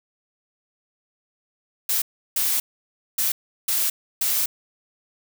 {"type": "noise bursts at uneven times", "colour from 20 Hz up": "blue", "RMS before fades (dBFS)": -22, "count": 5, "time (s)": [[1.89, 2.02], [2.36, 2.6], [3.18, 3.32], [3.68, 3.9], [4.21, 4.46]], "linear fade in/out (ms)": 5, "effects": []}